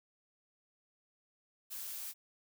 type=noise with ADSR envelope; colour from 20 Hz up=blue; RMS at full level=-41 dBFS; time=1.7-2.14 s; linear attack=29 ms; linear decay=4 ms; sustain=-2 dB; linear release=44 ms; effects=none